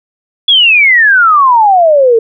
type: exponential sweep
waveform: sine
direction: down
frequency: 3436 to 440 Hz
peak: -3 dBFS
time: 0.48-2.19 s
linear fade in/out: 5 ms
effects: none